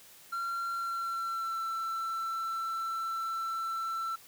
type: tone with pitch glide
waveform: triangle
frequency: 1372 to 1338.3 Hz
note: F6 to E6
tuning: -31 to +26 cents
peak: -30 dBFS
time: 0.32-4.16 s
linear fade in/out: 10 ms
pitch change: -43 cents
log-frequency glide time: 0.7-1.62 s
effects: white hiss -55 dBFS RMS until 4.27 s + high-pass 60 Hz 12 dB/octave